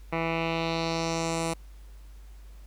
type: tone with low-pass filter sweep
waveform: 10% pulse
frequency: 164.81 Hz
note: E3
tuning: in tune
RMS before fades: -29 dBFS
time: 0.12-1.54 s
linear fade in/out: 10 ms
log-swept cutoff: 2000 to 9600 Hz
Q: 2.3
effects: added 50 Hz sine -44 dBFS peak until 2.66 s + pink hiss -61 dBFS RMS until 2.66 s